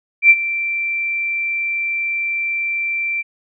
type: tone with ADSR envelope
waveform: sine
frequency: 2349 Hz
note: D7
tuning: in tune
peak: -3 dBFS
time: 0.22-3.23 s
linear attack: 79 ms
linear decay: 48 ms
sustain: -15 dB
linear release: 27 ms
effects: none